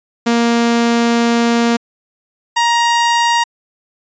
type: tone pair in turn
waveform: sawtooth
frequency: 234.3 / 940.2 Hz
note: A#3 / A#5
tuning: +9 / +15 cents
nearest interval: 2 octaves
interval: 2406 cents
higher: second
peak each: -7 dBFS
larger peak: neither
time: 0.26-1.77 / 2.56-3.44 s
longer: first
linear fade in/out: 10 ms
effects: resampled to 16000 Hz